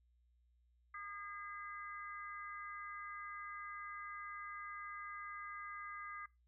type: harmonic tone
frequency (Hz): 406.9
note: G#4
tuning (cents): -35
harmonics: 3 / 4 / 5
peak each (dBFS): -48 / -53 / -51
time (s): 0.94-6.26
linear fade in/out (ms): 5
effects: noise-tail reverb RT60 0.2 s tail -18 dB re dry + added 60 Hz sine -70 dBFS peak until 6.47 s